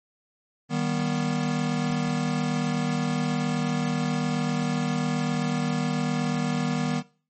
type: chord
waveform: square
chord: Eb augmented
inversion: none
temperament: just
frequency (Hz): 155.56 / 194.45 / 243.1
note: Eb3 / G3 / B3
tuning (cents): 0 / -14 / -27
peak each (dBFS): -28 / -32 / -28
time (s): 0.69-7.03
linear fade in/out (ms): 50
effects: noise-tail reverb RT60 0.4 s tail -20 dB re dry + MP3 32 kbps